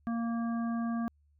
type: harmonic tone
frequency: 231.8 Hz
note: A#3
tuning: 10 cents flat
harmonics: 1 / 3 / 5 / 7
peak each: -30 / -42 / -43 / -49 dBFS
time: 0.07-1.08 s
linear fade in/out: 0 ms
effects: added 73 Hz sine -64 dBFS peak until 1.39 s